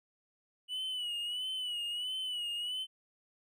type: tone with vibrato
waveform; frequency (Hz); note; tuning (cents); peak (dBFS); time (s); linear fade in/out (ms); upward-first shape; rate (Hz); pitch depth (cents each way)
triangle; 2950; F#7; -6; -33; 0.68-2.87; 50; sine; 1.5; 67
effects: none